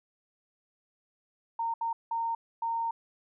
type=tone bursts at uneven times; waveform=sine; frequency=919 Hz; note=A#5; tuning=25 cents flat; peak=-28 dBFS; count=4; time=1.59-1.74 / 1.81-1.93 / 2.11-2.35 / 2.62-2.91 s; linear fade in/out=5 ms; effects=none

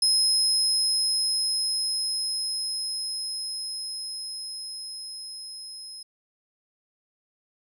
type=tone with level ramp; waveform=35% pulse; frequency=5130 Hz; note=E8; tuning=48 cents flat; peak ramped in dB=-16 to -36 dBFS; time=0.02-6.03 s; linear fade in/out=5 ms; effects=none

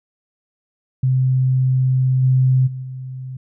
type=tone with level steps; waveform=sine; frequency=129.7 Hz; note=C3; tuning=15 cents flat; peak=-13 / -11 / -25 / -27 dBFS; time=1.03-3.37 s; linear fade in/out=5 ms; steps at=2.22 / 2.66 / 2.82 s; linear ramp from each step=20 ms; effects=none

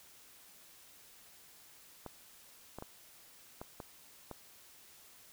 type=clicks; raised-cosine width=1 ms; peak=-29 dBFS; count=6; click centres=2.063 / 2.786 / 2.824 / 3.615 / 3.802 / 4.313 s; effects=white hiss -59 dBFS RMS until 5.32 s

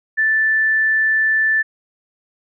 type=tone; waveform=sine; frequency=1760 Hz; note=A6; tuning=in tune; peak=-13 dBFS; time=0.17-1.63 s; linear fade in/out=20 ms; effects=none

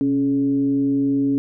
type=tone with frequency modulation; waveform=sine; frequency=277.2 Hz; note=C#4; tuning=in tune; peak=-16 dBFS; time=0.01-1.38 s; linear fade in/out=0 ms; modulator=148 Hz; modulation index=0.39; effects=none

